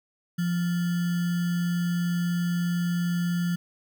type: tone with sample-and-hold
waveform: sine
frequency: 174 Hz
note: F3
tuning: 6 cents flat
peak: -23 dBFS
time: 0.38-3.56 s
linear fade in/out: 10 ms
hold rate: 1575 Hz
effects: none